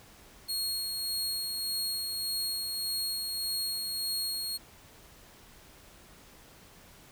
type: tone with tremolo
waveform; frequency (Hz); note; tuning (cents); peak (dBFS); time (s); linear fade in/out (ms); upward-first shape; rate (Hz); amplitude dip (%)
sawtooth; 4297; C8; +45; -27; 0.48-4.58; 20; sine; 1.7; 30
effects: pink hiss -55 dBFS RMS until 7.11 s